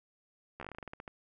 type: slowing click train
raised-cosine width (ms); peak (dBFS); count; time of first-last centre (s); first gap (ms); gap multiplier
0.5; -28; 14; 0.6-1.078; 13; 1.16
effects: none